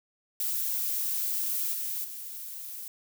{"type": "noise with level steps", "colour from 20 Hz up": "violet", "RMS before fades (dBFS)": [-30, -33, -40], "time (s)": [0.4, 2.88], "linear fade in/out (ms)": 2, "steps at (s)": [1.73, 2.04], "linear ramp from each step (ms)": 5, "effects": []}